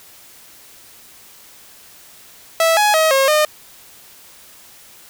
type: tone with pitch steps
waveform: sawtooth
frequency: 655 / 838 / 635 / 540 / 609 Hz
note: E5 / G#5 / D#5 / C#5 / D#5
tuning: -11 / +15 / +35 / -45 / -37 cents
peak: -8 dBFS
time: 2.6-3.45 s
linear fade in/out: 2 ms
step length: 170 ms
effects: white hiss -44 dBFS RMS until 5.09 s